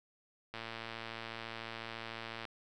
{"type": "click train", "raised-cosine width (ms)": 0.3, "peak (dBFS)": -26, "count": 219, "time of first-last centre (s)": [0.54, 2.452], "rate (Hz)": 114, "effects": []}